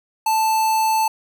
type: tone with notch filter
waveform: square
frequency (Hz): 880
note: A5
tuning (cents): 0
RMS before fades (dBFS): -18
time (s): 0.26-1.08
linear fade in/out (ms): 5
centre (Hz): 3200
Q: 1.9
effects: none